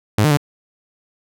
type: tone with pitch steps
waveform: sawtooth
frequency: 105.6 / 151.8 / 145.3 Hz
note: G#2 / D#3 / D3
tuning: +29 / -42 / -18 cents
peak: -8 dBFS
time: 0.18-0.372 s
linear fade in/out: 5 ms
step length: 64 ms
effects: none